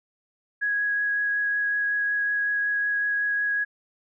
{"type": "tone with vibrato", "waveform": "sine", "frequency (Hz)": 1661.2, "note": "G#6", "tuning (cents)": 0, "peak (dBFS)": -22, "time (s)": [0.61, 3.65], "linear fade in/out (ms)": 20, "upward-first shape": "triangle", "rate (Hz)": 5.4, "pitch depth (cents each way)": 10, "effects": []}